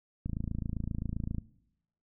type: click train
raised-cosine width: 5 ms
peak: -22 dBFS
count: 32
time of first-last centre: 0.26-1.383 s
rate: 27.6 Hz
effects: noise-tail reverb RT60 0.8 s tail -19 dB re dry